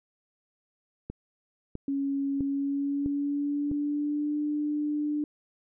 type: click train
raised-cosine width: 3 ms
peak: -22 dBFS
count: 5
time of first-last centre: 1.1-3.714 s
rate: 1.53 Hz
type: tone with pitch glide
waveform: sine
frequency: 277.2 to 297.1 Hz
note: C#4 to D4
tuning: 0 to +20 cents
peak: -26 dBFS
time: 1.88-5.24 s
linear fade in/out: 2 ms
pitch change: +120 cents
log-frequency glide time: 2.43-4.37 s
effects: none